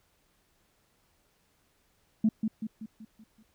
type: tone with echo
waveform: sine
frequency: 218.9 Hz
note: A3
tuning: 9 cents flat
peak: -19 dBFS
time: 2.24-2.29 s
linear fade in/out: 5 ms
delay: 190 ms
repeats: 6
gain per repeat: -6 dB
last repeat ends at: 3.43 s
effects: tanh soft clip ceiling -15 dBFS + pink hiss -70 dBFS RMS until 3.54 s